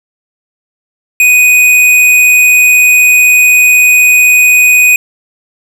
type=tone with hard clipping; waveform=triangle; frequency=2489 Hz; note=D#7; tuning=in tune; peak=-4 dBFS; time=1.2-4.96 s; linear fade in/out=2 ms; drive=18 dB; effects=none